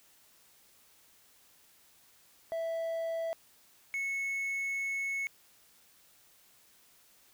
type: tone pair in turn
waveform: triangle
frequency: 659 / 2199 Hz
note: E5 / C#7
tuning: -1 / -14 cents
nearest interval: octave + major sixth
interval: 2087 cents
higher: second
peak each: -30 / -30 dBFS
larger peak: neither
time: 2.52-3.33 / 3.94-5.27 s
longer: second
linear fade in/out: 0 ms
effects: white hiss -63 dBFS RMS until 7.33 s